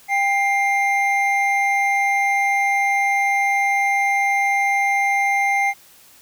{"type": "tone pair together", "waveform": "triangle", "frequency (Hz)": [795.5, 2100], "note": ["G5", "C7"], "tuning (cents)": [25, 6], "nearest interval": "octave + perfect fourth", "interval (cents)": 1681, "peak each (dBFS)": -17, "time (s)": [0.08, 5.74], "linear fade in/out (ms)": 50, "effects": ["white hiss -49 dBFS RMS until 6.21 s"]}